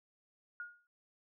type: tone with exponential decay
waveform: sine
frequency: 1433 Hz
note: F6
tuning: 44 cents sharp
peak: -38 dBFS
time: 0.6-0.87 s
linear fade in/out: 1 ms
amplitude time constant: 57 ms
effects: none